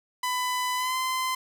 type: tone with pitch glide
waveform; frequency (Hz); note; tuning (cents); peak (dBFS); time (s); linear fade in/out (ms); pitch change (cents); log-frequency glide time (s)
sawtooth; 1000 to 1031.7; B5 to C6; +21 to -25; -22; 0.23-1.35; 5; +54; 0.76-0.96
effects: none